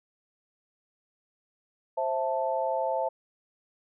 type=chord; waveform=sine; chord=A minor; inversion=first; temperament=just; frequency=528 / 660 / 880 Hz; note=C5 / E5 / A5; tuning=+16 / +2 / 0 cents; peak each=-30 dBFS; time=1.97-3.09 s; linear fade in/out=10 ms; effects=none